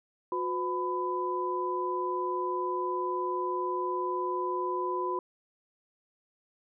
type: tone cluster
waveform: sine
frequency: 362 / 506 / 1001 Hz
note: F#4 / B4 / B5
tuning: -38 / +42 / +23 cents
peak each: -32 / -39 / -31 dBFS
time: 0.32-5.19 s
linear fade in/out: 2 ms
effects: none